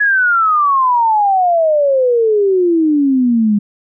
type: exponential sweep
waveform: sine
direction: down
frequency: 1700 to 202.3 Hz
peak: -9 dBFS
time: 0-3.59 s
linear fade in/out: 10 ms
effects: none